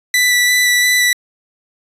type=tone with vibrato; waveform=sawtooth; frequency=1975.5 Hz; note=B6; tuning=in tune; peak=-7 dBFS; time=0.14-1.13 s; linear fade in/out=2 ms; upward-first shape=square; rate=2.9 Hz; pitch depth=9 cents each way; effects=resampled to 32000 Hz

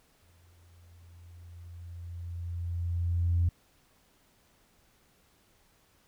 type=tone with exponential growth; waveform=sine; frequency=86.2 Hz; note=F2; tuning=22 cents flat; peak=-21 dBFS; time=0.22-3.49 s; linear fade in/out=5 ms; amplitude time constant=710 ms; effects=tanh soft clip ceiling -18 dBFS + pink hiss -66 dBFS RMS until 6.07 s

